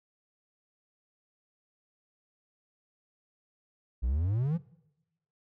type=exponential sweep; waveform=triangle; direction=up; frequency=55.7 to 176.6 Hz; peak=-24 dBFS; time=4.02-4.58 s; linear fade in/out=20 ms; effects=noise-tail reverb RT60 0.9 s tail -21 dB re dry